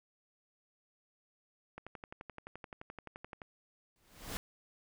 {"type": "click train", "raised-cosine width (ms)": 0.5, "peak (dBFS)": -30, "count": 20, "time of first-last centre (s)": [1.78, 3.418], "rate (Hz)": 11.6}
{"type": "noise with exponential growth", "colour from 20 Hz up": "pink", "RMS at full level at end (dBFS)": -37, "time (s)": [3.96, 4.37], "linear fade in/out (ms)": 0, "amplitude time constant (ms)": 87}
{"effects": []}